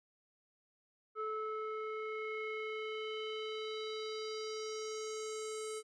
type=tone with low-pass filter sweep; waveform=square; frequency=434.2 Hz; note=A4; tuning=23 cents flat; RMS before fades=-41 dBFS; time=1.15-5.83 s; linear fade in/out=50 ms; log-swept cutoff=1300 to 8900 Hz; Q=3.7; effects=none